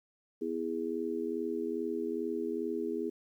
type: chord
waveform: sine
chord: E major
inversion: second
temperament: just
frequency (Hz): 247.2 / 329.6 / 412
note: B3 / E4 / G#4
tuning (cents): +2 / 0 / -14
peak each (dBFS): -38 / -36 / -35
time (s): 0.41-3.1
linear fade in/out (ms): 10
effects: 11-bit